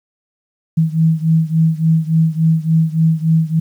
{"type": "beating tone pair", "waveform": "sine", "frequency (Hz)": [160, 163.5], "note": ["D#3", "E3"], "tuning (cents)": [49, -14], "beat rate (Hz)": 3.5, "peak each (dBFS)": [-13, -15], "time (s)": [0.77, 3.6], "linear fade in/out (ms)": 10, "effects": ["8-bit"]}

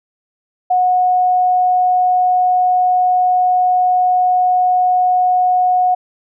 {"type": "tone", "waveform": "sine", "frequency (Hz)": 730, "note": "F#5", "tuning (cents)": -24, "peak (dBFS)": -10, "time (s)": [0.7, 5.95], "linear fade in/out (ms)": 10, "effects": []}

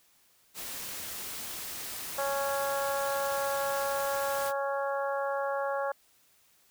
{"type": "noise", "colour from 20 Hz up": "white", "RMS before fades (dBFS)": -39, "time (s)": [0.54, 4.53], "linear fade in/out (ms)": 50}
{"type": "harmonic tone", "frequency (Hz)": 277.2, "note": "C#4", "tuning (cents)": 0, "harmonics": [2, 3, 4, 5, 6], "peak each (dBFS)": [-31, -35, -37, -39, -41], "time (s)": [2.18, 5.92], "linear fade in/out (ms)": 5}
{"effects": ["white hiss -65 dBFS RMS until 6.7 s"]}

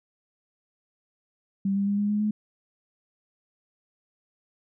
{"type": "tone with pitch steps", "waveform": "sine", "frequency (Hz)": [196, 199.08, 202.2, 205.4, 208.6, 211.9], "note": ["G3", "G3", "G#3", "G#3", "G#3", "G#3"], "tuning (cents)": [0, 27, -46, -19, 8, 35], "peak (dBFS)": -22, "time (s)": [1.65, 2.31], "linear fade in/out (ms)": 5, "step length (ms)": 110, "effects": []}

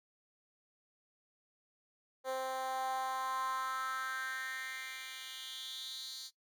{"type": "tone with high-pass filter sweep", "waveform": "10% pulse", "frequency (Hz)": 261.6, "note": "C4", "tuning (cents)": 0, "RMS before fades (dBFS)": -40, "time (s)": [2.24, 6.31], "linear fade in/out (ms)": 50, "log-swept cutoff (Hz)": [550, 4700], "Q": 4.4, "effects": ["noise-tail reverb RT60 0.1 s tail -17 dB re dry"]}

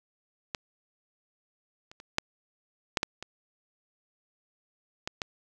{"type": "clicks", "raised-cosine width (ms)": 0.2, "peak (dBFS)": [-14, -30, -29, -7, -7, -9, -21, -15, -14], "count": 9, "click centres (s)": [0.548, 1.915, 2.001, 2.184, 2.972, 3.031, 3.226, 5.075, 5.218], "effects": []}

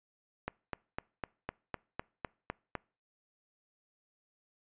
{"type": "click train", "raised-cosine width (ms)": 0.5, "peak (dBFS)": -20, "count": 10, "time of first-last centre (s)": [0.48, 2.753], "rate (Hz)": 3.96, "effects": ["noise-tail reverb RT60 0.4 s tail -25 dB re dry", "resampled to 8000 Hz"]}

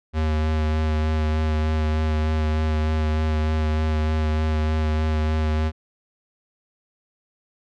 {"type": "tone with vibrato", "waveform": "square", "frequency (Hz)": 77.8, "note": "D#2", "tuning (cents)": 0, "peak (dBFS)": -20, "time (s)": [0.13, 5.72], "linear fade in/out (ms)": 50, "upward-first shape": "sine", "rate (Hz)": 3.3, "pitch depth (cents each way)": 15, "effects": ["low-pass 4000 Hz 12 dB/octave"]}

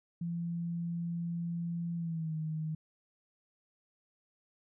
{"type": "tone with pitch glide", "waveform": "sine", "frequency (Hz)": [170.1, 156.89], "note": ["F3", "D#3"], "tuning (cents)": [-45, 15], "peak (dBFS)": -33, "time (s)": [0.21, 2.75], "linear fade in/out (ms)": 5, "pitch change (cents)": -140, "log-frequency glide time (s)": [1.96, 2.35], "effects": []}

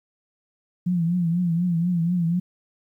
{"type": "tone with vibrato", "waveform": "sine", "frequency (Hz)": 172.5, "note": "F3", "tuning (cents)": -21, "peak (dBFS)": -19, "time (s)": [0.86, 2.4], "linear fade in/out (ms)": 10, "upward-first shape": "triangle", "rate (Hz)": 4.1, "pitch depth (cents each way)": 100, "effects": ["10-bit"]}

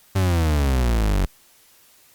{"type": "exponential sweep", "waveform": "40% pulse", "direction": "down", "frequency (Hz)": [98, 45.58], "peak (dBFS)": -16, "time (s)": [0.15, 1.26], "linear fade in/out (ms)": 10, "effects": ["white hiss -54 dBFS RMS until 2.14 s", "Opus 48 kbps"]}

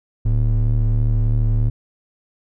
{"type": "ring-modulated tone", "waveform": "triangle", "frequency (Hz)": 73.42, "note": "D2", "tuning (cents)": 0, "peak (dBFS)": -9, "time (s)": [0.25, 1.7], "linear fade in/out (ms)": 10, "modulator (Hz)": 37.5, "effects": []}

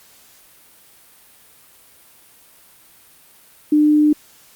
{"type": "tone", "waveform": "sine", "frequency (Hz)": 300.4, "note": "D4", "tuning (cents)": 39, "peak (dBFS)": -10, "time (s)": [3.72, 4.13], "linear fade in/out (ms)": 5, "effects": ["white hiss -49 dBFS RMS until 4.55 s", "Opus 48 kbps"]}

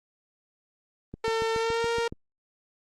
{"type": "click train", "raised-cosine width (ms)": 3, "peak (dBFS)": -24, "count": 8, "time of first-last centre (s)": [1.14, 2.125], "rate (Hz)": 7.11}
{"type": "tone with pitch glide", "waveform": "sawtooth", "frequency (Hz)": [450, 465.1], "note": ["A4", "A#4"], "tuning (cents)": [39, -4], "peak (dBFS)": -21, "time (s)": [1.24, 2.08], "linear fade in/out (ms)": 5, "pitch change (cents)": 57, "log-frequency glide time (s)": [1.54, 1.88]}
{"effects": ["low-pass 6000 Hz 12 dB/octave", "Opus 24 kbps"]}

